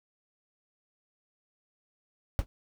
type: noise with exponential decay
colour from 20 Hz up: brown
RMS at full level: -22 dBFS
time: 2.39-2.46 s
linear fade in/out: 0 ms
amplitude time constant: 15 ms
effects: none